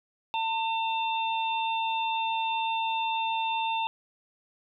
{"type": "harmonic tone", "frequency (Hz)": 899, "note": "A5", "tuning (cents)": 37, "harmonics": [1, 3, 4], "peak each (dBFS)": [-27, -34, -36], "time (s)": [0.34, 3.87], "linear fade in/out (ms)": 0, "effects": []}